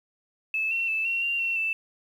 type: tone with pitch steps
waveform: sine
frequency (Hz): 2613 / 2714 / 2632 / 2729 / 2773 / 2718 / 2650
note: E7 / E7 / E7 / F7 / F7 / F7 / E7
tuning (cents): -16 / +50 / -3 / -41 / -13 / -48 / +9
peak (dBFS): -24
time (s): 0.54-1.73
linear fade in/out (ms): 2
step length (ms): 170
effects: 9-bit